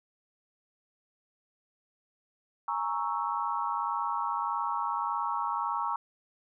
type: chord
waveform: sine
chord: A# half-diminished seventh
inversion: third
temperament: equal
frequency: 830.6 / 932.3 / 1108.7 / 1318.5 Hz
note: G#5 / A#5 / C#6 / E6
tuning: 0 / 0 / 0 / 0 cents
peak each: -37 / -32 / -33 / -36 dBFS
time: 2.68-5.96 s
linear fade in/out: 2 ms
effects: none